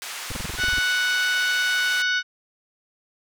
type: band-pass noise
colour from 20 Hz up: pink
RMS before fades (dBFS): -34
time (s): 0.02-2.02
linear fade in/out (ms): 0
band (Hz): 1200 to 11000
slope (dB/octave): 12
type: noise bursts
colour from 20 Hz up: brown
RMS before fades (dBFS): -29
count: 11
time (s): 0.3-0.791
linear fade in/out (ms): 5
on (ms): 21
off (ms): 26
type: harmonic tone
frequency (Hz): 740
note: F#5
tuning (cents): 0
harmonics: 2 / 3 / 4 / 5 / 6 / 7 / 8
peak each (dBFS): -21 / -31 / -30 / -31 / -35 / -38 / -38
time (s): 0.57-2.23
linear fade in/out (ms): 50
effects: none